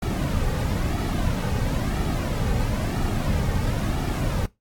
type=noise with flanger; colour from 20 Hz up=brown; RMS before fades=-24 dBFS; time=0.02-4.46 s; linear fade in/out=5 ms; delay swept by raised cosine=1.9 to 3 ms; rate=1 Hz; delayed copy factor=-0.55; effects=noise-tail reverb RT60 0.2 s tail -20 dB re dry + AAC 64 kbps